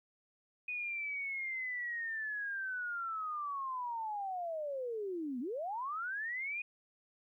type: linear two-way sweep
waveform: sine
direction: down then up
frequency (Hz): 2489 to 233.1 to 2489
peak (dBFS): -36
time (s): 0.68-6.62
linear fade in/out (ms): 5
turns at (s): 5.4
effects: 13-bit